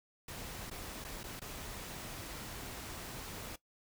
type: noise with dropouts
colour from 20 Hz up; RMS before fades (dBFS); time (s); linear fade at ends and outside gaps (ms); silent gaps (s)
pink; -45; 0.28-3.56; 5; 0.7-0.711 / 1.043-1.047 / 1.233-1.239 / 1.396-1.416
effects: noise-tail reverb RT60 0.1 s tail -18 dB re dry